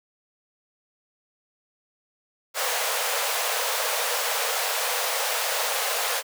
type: high-pass noise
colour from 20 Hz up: pink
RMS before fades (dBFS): -26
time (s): 2.54-6.23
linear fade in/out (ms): 50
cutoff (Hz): 460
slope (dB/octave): 96
effects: none